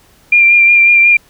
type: tone with vibrato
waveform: sine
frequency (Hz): 2388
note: D7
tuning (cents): +28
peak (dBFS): -4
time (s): 0.32-1.17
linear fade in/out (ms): 5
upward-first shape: sine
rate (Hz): 5.5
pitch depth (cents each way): 23
effects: pink hiss -48 dBFS RMS until 1.29 s